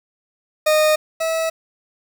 40% pulse tone pair in turn, 616 / 649.2 Hz, D#5 / E5, -17 / -27 cents, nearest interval minor second, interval 90 cents, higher second, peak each -12 / -18 dBFS, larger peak first, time 0.66-0.96 / 1.2-1.5 s, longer neither, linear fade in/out 10 ms, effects 7-bit

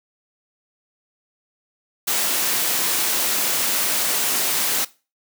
white noise, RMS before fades -21 dBFS, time 2.07-4.85 s, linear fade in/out 10 ms, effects noise-tail reverb RT60 0.3 s tail -19 dB re dry + high-pass 200 Hz 12 dB/octave

